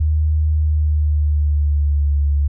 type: tone with pitch glide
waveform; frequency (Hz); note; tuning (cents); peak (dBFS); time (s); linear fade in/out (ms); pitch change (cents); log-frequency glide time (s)
sine; 77 to 71.84; D#2 to D2; -17 to -38; -13; 0-2.48; 10; -121; 0.53-2.17
effects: none